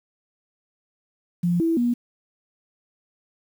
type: tone with pitch steps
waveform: sine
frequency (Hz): 174.3 / 329.7 / 240.5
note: F3 / E4 / B3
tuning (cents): -3 / 0 / -46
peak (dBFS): -18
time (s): 1.43-1.94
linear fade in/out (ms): 10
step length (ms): 170
effects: 8-bit